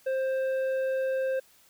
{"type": "tone with tanh clipping", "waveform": "sine", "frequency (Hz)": 527, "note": "C5", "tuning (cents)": 12, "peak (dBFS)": -27, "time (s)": [0.06, 1.4], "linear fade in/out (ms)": 10, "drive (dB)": 8, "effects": ["white hiss -60 dBFS RMS until 1.69 s"]}